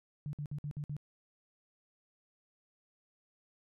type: tone bursts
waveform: sine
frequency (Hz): 146.83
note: D3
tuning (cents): 0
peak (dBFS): -36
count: 6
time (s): 0.26-0.966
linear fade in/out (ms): 0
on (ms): 71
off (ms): 56
effects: none